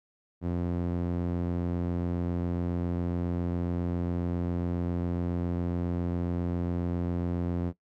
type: tone with band-pass filter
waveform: sawtooth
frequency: 87.31 Hz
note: F2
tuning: in tune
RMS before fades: -30 dBFS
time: 0.41-7.73 s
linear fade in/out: 50 ms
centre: 230 Hz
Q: 0.91
effects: noise-tail reverb RT60 0.1 s tail -17 dB re dry